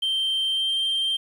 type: tone with pitch glide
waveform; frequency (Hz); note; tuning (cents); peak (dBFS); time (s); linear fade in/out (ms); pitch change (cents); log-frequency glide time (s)
sine; 3136 to 3158; G7 to G7; 0 to +12; -19; 0.02-1.17; 10; +12; 0.5-0.74
effects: tanh soft clip ceiling -20 dBFS + 9-bit